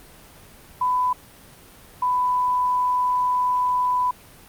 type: tone pair in turn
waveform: sine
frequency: 1000 / 996.1 Hz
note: B5 / B5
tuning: +21 / +15 cents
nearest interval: unison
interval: 6 cents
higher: first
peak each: -18 dBFS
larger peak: neither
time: 0.81-1.13 / 2.02-4.11 s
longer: second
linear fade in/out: 5 ms
effects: pink hiss -47 dBFS RMS until 4.48 s + Opus 32 kbps